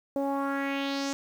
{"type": "tone with low-pass filter sweep", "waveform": "sawtooth", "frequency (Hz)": 276.7, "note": "C#4", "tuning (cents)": -3, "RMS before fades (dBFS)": -30, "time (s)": [0.16, 1.13], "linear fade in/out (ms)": 0, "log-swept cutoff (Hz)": [600, 6900], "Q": 3, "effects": ["9-bit"]}